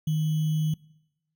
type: tone with sample-and-hold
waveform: sine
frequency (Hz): 155.56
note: D#3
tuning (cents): 0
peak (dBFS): -22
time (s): 0.07-0.74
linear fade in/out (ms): 5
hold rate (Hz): 3150
effects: noise-tail reverb RT60 0.9 s tail -23 dB re dry